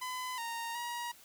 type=tone with pitch steps; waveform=sawtooth; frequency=1010 / 927 / 953 Hz; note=B5 / A#5 / A#5; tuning=+39 / -10 / +38 cents; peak=-33 dBFS; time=0.01-1.12 s; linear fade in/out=10 ms; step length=370 ms; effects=white hiss -58 dBFS RMS until 1.24 s